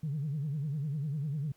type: tone with vibrato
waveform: sine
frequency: 146.6 Hz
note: D3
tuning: 3 cents flat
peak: -30 dBFS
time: 0.03-1.52 s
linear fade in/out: 5 ms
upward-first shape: triangle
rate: 10 Hz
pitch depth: 180 cents each way
effects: tanh soft clip ceiling -27 dBFS + pink hiss -68 dBFS RMS until 1.56 s